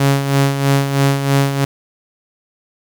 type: tone with tremolo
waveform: sawtooth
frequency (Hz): 138.59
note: C#3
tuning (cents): 0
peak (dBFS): -6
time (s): 0-1.65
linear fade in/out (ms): 5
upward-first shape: sine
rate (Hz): 3.1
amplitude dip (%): 60
effects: 7-bit